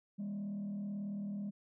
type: tone with frequency modulation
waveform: sine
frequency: 201.9 Hz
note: G#3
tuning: 49 cents flat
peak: -35 dBFS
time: 0.18-1.51 s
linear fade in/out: 20 ms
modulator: 38.3 Hz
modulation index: 0.39
effects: tanh soft clip ceiling -36 dBFS